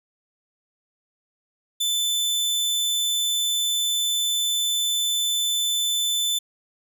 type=tone; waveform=sawtooth; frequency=3520 Hz; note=A7; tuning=in tune; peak=-18 dBFS; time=1.8-6.39 s; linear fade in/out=10 ms; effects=none